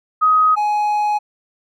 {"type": "tone pair in turn", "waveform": ["sine", "triangle"], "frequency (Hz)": [1258, 837.7], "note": ["D#6", "G#5"], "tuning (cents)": [19, 15], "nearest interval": "perfect fifth", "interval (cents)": 704, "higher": "first", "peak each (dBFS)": [-10, -13], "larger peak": "first", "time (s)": [[0.21, 0.56], [0.56, 1.19]], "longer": "second", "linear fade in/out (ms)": 20, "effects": []}